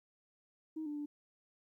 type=tone with pitch steps; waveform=sine; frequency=314.7 / 295.4 / 293.3 Hz; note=D#4 / D4 / D4; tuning=+20 / +10 / -2 cents; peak=-37 dBFS; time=0.76-1.06 s; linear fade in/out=10 ms; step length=100 ms; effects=tanh soft clip ceiling -33 dBFS + 13-bit